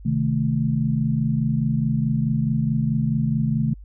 sine chord, A diminished, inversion first, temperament equal, 130.81 / 155.56 / 220 Hz, C3 / Eb3 / A3, 0 / 0 / 0 cents, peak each -23 dBFS, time 0.05-3.74 s, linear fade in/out 10 ms, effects added 50 Hz sine -38 dBFS peak until 3.84 s

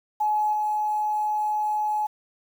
sine tone with level steps, 848 Hz, G#5, 36 cents sharp, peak -20 / -22 dBFS, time 0.2-2.07 s, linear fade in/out 10 ms, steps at 0.53 s, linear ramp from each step 2 ms, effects 8-bit

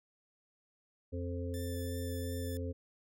harmonic tone, 87.31 Hz, F2, in tune, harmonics 1 / 3 / 5 / 6, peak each -37 / -42 / -44 / -45 dBFS, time 1.12-2.73 s, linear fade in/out 20 ms
5% pulse tone with vibrato, 1760 Hz, A6, in tune, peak -38 dBFS, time 1.54-2.57 s, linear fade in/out 0 ms, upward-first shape triangle, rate 2.8 Hz, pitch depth 18 cents each way
effects none

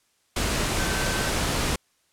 sine tone in noise, 1540 Hz, G6, 31 cents flat, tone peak -32 dBFS, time 0.78-1.3 s, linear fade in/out 5 ms, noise pink, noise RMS -25 dBFS, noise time 0.36-1.76 s, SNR -10 dB, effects white hiss -67 dBFS RMS until 2.12 s + low-pass 10000 Hz 12 dB/octave

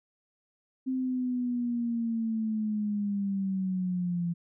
sine linear sweep, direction down, 261.6 to 170 Hz, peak -27 dBFS, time 0.86-4.34 s, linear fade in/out 20 ms, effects none

